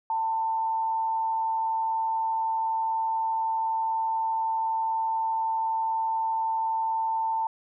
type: tone with frequency modulation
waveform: sine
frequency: 894 Hz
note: A5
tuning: 27 cents sharp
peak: -24 dBFS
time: 0.1-7.47 s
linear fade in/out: 2 ms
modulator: 121 Hz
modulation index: 0.25
effects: none